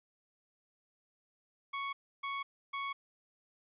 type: tone bursts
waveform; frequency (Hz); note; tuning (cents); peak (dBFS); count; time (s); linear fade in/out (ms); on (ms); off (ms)
25% pulse; 1110; C#6; +2; -32; 3; 1.73-2.93; 10; 200; 300
effects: resampled to 8000 Hz